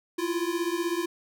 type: beating tone pair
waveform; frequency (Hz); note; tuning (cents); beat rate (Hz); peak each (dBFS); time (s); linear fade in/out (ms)
square; 335 / 351; E4 / F4; +28 / +9; 16; -30; 0.18-1.06; 10
effects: none